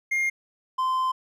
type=tone pair in turn; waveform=triangle; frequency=2124 / 1035.3 Hz; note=C7 / C6; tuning=+25 / -19 cents; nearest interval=octave; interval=1244 cents; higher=first; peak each=-20 dBFS; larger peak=neither; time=0.11-0.3 / 0.78-1.12 s; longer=second; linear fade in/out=10 ms; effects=none